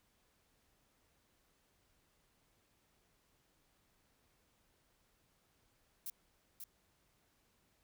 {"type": "noise with echo", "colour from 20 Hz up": "violet", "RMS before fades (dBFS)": -43, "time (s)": [6.06, 6.1], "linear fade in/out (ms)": 2, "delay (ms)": 540, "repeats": 1, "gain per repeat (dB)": -5, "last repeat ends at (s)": 6.64, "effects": ["pink hiss -75 dBFS RMS until 7.83 s"]}